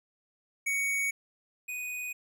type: tone pair in turn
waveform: square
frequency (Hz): 2236 / 2486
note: C#7 / D#7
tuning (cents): +14 / -2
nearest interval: major second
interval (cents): 184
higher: second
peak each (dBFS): -28 / -35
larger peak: first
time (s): 0.66-1.11 / 1.68-2.13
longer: neither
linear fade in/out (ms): 10
effects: none